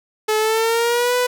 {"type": "tone with pitch glide", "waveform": "sawtooth", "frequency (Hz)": [431.4, 495.5], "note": ["A4", "B4"], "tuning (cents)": [-34, 6], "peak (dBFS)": -12, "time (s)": [0.28, 1.27], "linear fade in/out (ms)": 10, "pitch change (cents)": 240, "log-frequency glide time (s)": [0.38, 1.15], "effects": []}